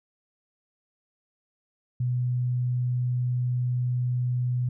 sine tone, 124.1 Hz, B2, 9 cents sharp, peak -23 dBFS, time 2-4.69 s, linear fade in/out 5 ms, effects none

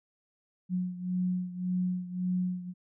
sine beating tone pair, 181.1 / 182.9 Hz, F#3 / F#3, -37 / -20 cents, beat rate 1.8 Hz, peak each -30 / -34 dBFS, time 0.69-2.74 s, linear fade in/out 50 ms, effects none

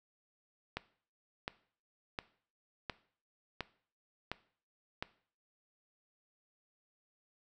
click train, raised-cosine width 0.3 ms, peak -20 dBFS, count 7, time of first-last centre 0.77-5.025 s, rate 1.41 Hz, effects noise-tail reverb RT60 0.5 s tail -18 dB re dry

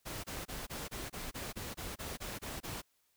pink noise bursts, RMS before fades -42 dBFS, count 13, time 0.05-2.82 s, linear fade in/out 20 ms, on 190 ms, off 25 ms, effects white hiss -75 dBFS RMS until 3.16 s

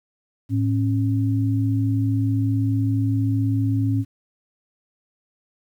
sine tone pair together, 108.3 / 272.9 Hz, A2 / C#4, -27 / -27 cents, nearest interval octave + major third, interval 1600 cents, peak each -19 / -23 dBFS, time 0.49-4.05 s, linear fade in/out 50 ms, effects 9-bit

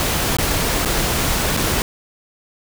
pink noise with dropouts, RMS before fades -19 dBFS, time 0-1.82 s, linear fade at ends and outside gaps 1 ms, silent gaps 0.368-0.385 / 0.85-0.857 / 1.567-1.572 s, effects none

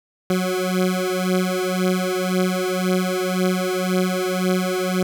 20% pulse beating tone pair, 183.1 / 185 Hz, F#3 / F#3, -18 / 0 cents, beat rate 1.9 Hz, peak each -17 dBFS, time 0.3-5.03 s, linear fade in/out 2 ms, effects none

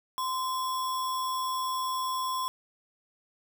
sine tone with sample-and-hold, 1035 Hz, C6, 19 cents flat, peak -28 dBFS, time 0.18-2.48 s, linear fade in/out 0 ms, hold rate 4410 Hz, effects none

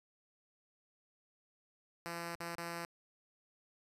5% pulse tone with dropouts, 170 Hz, F3, 46 cents flat, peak -29 dBFS, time 2.06-2.85 s, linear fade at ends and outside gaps 0 ms, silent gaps 2.354-2.403 / 2.554-2.583 s, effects resampled to 32000 Hz

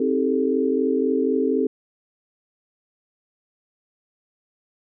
sine chord, A half-diminished seventh, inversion first, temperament just, 264 / 316.8 / 396 / 440 Hz, C4 / Eb4 / G4 / A4, +16 / +31 / +18 / 0 cents, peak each -22 / -27 / -24 / -23 dBFS, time 0-1.67 s, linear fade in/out 5 ms, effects none

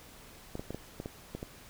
clicks, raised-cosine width 2 ms, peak -24 dBFS, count 8, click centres 0.554 / 0.595 / 0.706 / 0.746 / 1.001 / 1.059 / 1.35 / 1.429 s, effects pink hiss -53 dBFS RMS until 1.69 s

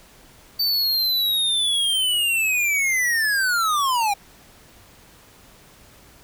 square linear sweep, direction down, 4595 to 784 Hz, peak -19 dBFS, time 0.59-4.14 s, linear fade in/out 10 ms, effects pink hiss -50 dBFS RMS until 6.23 s

